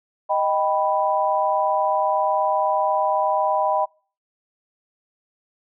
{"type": "chord", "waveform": "sine", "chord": "Eb augmented", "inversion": "none", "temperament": "equal", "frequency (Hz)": [622.3, 784, 987.8], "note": ["Eb5", "G5", "B5"], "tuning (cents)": [0, 0, 0], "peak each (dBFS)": -22, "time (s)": [0.29, 3.86], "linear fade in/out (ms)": 20, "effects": ["noise-tail reverb RT60 0.4 s tail -26 dB re dry"]}